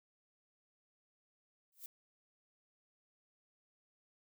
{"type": "noise with exponential growth", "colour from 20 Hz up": "violet", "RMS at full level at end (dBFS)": -43, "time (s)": [1.72, 1.86], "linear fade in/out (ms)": 2, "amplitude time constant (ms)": 30, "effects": []}